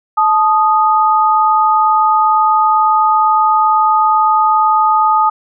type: tone pair together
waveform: sine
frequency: 868.9 / 1241 Hz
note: A5 / D#6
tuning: -22 / -5 cents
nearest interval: tritone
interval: 617 cents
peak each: -11 dBFS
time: 0.17-5.3 s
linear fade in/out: 10 ms
effects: none